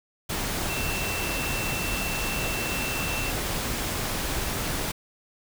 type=tone in noise; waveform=sine; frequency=2684 Hz; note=E7; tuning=31 cents sharp; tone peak=-32 dBFS; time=0.69-3.31 s; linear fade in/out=10 ms; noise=pink; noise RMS=-29 dBFS; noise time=0.29-4.92 s; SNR=-6 dB; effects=none